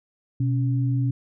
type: tone pair together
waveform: sine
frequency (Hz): 125.3 / 279.1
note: B2 / C#4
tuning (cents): +25 / +12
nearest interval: octave + major second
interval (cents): 1387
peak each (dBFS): -20 / -29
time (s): 0.4-1.11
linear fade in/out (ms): 5
effects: none